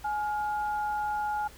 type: tone pair together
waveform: sine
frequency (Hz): 840 / 1412.7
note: G#5 / F6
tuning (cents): +19 / +19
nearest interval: major sixth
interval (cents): 900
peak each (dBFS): -28 / -37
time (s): 0.04-1.48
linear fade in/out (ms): 10
effects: added 60 Hz sine -52 dBFS peak until 1.57 s + pink hiss -52 dBFS RMS until 1.57 s